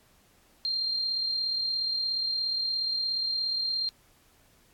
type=tone with amplitude modulation; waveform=sine; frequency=4186 Hz; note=C8; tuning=in tune; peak=-25 dBFS; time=0.65-3.89 s; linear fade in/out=0 ms; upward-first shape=sine; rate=37 Hz; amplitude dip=35%; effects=pink hiss -62 dBFS RMS until 4.73 s + AAC 64 kbps